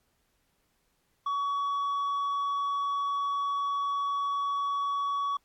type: tone with tanh clipping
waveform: sine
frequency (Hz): 1128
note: C#6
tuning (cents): +30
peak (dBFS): -28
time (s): 1.26-5.37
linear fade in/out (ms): 5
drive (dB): 4
effects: pink hiss -73 dBFS RMS until 5.44 s + AAC 64 kbps

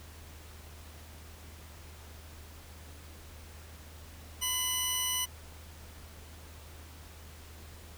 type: tone pair together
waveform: 15% pulse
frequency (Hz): 1014.4 / 2960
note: B5 / F#7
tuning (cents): +46 / 0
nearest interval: octave + perfect fifth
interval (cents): 1854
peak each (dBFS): -31 / -23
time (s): 4.41-5.26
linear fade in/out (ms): 20
effects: added 78 Hz sine -49 dBFS peak until 7.97 s + pink hiss -53 dBFS RMS until 7.97 s

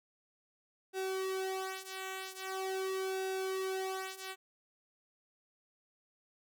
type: tone with flanger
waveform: sawtooth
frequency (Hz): 380.1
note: F#4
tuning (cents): +47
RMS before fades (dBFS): -38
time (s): 0.93-4.36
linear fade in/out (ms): 50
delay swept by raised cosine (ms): 0.94 to 2.84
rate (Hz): 0.43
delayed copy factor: -0.8
effects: none

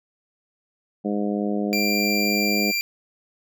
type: harmonic tone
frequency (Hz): 103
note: G#2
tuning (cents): -14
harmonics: 2 / 3 / 4 / 5 / 6 / 7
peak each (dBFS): -24 / -28 / -30 / -32 / -34 / -35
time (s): 1.04-2.72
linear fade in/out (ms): 20
type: tone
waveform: 25% pulse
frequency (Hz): 2371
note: D7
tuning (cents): +16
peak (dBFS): -18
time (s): 1.73-2.81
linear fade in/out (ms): 0
effects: none

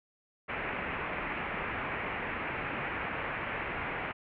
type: low-pass noise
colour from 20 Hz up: white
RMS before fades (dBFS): -36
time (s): 0.48-4.13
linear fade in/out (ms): 20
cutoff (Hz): 2500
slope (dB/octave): 48
effects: none

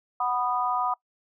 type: chord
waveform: sine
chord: B major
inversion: second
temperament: just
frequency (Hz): 740.8 / 987.8 / 1234.7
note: F#5 / B5 / D#6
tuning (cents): +2 / 0 / -14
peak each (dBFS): -28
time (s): 0.2-0.94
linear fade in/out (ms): 5
effects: noise-tail reverb RT60 0.1 s tail -22 dB re dry

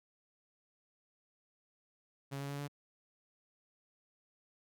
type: tone with pitch steps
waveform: sawtooth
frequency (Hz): 138.59 / 140.28 / 141.99 / 143.73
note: C#3 / C#3 / C#3 / D3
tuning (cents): 0 / +21 / +42 / -37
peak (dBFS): -35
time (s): 2.31-2.682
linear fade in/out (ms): 20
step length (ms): 93
effects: none

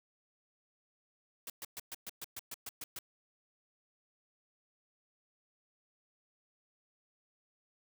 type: noise bursts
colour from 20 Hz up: white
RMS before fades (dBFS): -43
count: 11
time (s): 1.47-2.989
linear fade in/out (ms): 2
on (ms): 29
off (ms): 120
effects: none

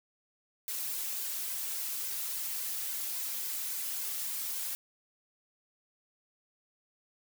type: noise with flanger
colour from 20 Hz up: blue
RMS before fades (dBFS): -36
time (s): 0.68-4.75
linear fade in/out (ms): 0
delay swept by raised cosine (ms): 1.9 to 3.8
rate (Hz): 3.6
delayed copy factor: +1
effects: none

